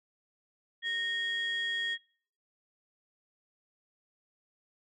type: tone pair together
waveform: sine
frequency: 1851 / 3298 Hz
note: A#6 / G#7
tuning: -13 / -13 cents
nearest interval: minor seventh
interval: 1000 cents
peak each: -31 / -33 dBFS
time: 0.82-1.98 s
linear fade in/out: 50 ms
effects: noise-tail reverb RT60 0.5 s tail -23 dB re dry + tanh soft clip ceiling -25 dBFS